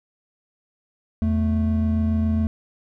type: tone pair together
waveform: triangle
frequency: 82.41 / 220 Hz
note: E2 / A3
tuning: 0 / 0 cents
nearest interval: octave + perfect fourth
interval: 1700 cents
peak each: -19 dBFS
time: 1.22-2.47 s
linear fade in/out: 0 ms
effects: none